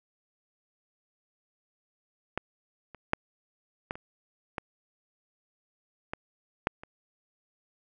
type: clicks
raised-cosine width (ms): 0.5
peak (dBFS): -14 / -30 / -8 / -16 / -27 / -17 / -18 / -9 / -28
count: 9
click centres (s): 2.376 / 2.947 / 3.134 / 3.909 / 3.955 / 4.582 / 6.135 / 6.671 / 6.835
effects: none